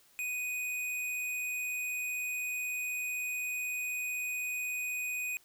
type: tone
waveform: square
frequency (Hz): 2489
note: D#7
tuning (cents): 0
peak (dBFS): -34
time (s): 0.19-5.37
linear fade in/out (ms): 0
effects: white hiss -64 dBFS RMS until 5.44 s